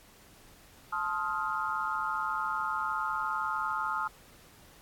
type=chord; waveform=sine; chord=F dominant seventh; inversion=first; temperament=just; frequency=873.1 / 1047.7 / 1257.2 / 1396.9 Hz; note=A5 / C6 / Eb6 / F6; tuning=-14 / +2 / +18 / 0 cents; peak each=-36 / -37 / -33 / -35 dBFS; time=0.92-4.08 s; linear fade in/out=10 ms; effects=pink hiss -57 dBFS RMS until 4.81 s + AAC 64 kbps